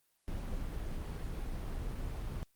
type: noise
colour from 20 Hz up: brown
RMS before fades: -38 dBFS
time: 0.28-2.43 s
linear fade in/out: 0 ms
effects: white hiss -75 dBFS RMS until 2.55 s + Opus 24 kbps